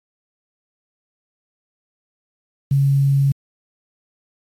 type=tone with quantisation; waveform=sine; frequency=138.59 Hz; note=C#3; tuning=in tune; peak=-12 dBFS; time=2.71-3.32 s; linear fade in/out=5 ms; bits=7; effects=MP3 64 kbps